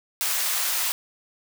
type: high-pass noise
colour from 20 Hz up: white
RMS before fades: -25 dBFS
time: 0.21-0.92 s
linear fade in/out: 0 ms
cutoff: 780 Hz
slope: 12 dB/octave
effects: none